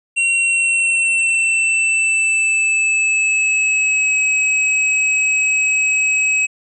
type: tone with pitch glide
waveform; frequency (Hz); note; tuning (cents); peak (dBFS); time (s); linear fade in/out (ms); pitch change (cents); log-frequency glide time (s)
square; 2739 to 2556; F7 to D#7; -34 to +46; -14; 0.16-6.47; 20; -120; 0.33-4.19
effects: resampled to 24000 Hz